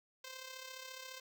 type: tone with amplitude modulation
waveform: 5% pulse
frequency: 520 Hz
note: C5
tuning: 11 cents flat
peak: -33 dBFS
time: 0.24-1.2 s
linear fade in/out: 5 ms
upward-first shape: sine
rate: 34.5 Hz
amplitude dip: 55%
effects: none